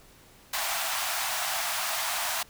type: high-pass noise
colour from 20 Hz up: pink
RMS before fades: -30 dBFS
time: 0.53-2.43 s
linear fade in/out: 5 ms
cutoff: 640 Hz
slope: 96 dB/octave
effects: pink hiss -55 dBFS RMS until 2.49 s